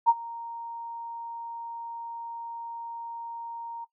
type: tone with ADSR envelope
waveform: sine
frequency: 930 Hz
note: A#5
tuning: 4 cents flat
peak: -13 dBFS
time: 0.06-3.85 s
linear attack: 30 ms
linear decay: 38 ms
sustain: -22 dB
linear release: 13 ms
effects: noise-tail reverb RT60 0.1 s tail -17 dB re dry